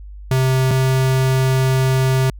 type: tone pair in turn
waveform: square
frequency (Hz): 130.81 / 131.35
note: C3 / C3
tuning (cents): 0 / +7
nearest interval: unison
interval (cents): 7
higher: second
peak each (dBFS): -14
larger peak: neither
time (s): 0.31-0.71 / 0.71-2.3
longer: second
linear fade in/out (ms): 2
effects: added 50 Hz sine -32 dBFS peak until 2.39 s